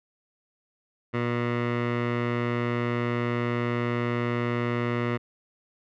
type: tone with low-pass filter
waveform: 15% pulse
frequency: 120 Hz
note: B2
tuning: 49 cents flat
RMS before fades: -27 dBFS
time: 1.13-5.18 s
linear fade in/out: 20 ms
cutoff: 2100 Hz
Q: 1.7
effects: none